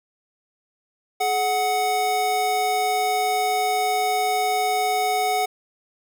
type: tone pair together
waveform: square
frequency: 424.1 / 740 Hz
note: G#4 / F#5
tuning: +36 / 0 cents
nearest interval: minor seventh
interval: 964 cents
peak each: -28 / -21 dBFS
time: 1.2-5.46 s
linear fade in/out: 10 ms
effects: none